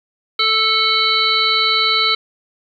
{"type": "harmonic tone", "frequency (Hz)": 440, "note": "A4", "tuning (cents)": 0, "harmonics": [1, 3, 5, 7, 9, 10], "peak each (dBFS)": [-28, -19, -20, -23, -16, -23], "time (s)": [0.39, 2.15], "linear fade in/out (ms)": 5, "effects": ["8-bit"]}